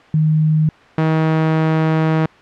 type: tone pair in turn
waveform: sine / sawtooth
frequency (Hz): 155.56 / 158.83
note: D#3 / D#3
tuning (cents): 0 / +36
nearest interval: unison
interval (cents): 36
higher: second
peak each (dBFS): -11 / -9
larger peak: second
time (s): 0.14-0.69 / 0.98-2.26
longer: second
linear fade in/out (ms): 2
effects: white hiss -44 dBFS RMS until 2.41 s + low-pass 2000 Hz 12 dB/octave